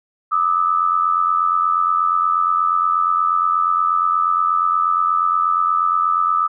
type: tone pair together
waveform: sine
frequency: 1200 / 1288.4 Hz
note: D6 / E6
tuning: +37 / -40 cents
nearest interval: minor second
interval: 123 cents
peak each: -17 dBFS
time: 0.31-6.48 s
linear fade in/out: 20 ms
effects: none